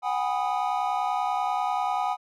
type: chord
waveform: triangle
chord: G# minor seventh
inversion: third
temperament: equal with one note detuned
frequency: 740 / 810.2 / 987.8 / 1244.5 Hz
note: F#5 / G#5 / B5 / D#6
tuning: 0 / -43 / 0 / 0 cents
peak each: -26 / -26 / -30 / -30 dBFS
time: 0.02-2.17 s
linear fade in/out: 50 ms
effects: tanh soft clip ceiling -13 dBFS